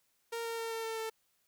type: tone with pitch steps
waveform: sawtooth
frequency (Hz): 463 / 459.3 / 455.6 / 451.9 / 448.3 / 444.7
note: A#4 / A#4 / A#4 / A4 / A4 / A4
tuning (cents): -12 / -26 / -40 / +46 / +32 / +18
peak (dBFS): -32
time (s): 0.32-1.1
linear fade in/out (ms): 10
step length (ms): 130
effects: white hiss -75 dBFS RMS until 1.47 s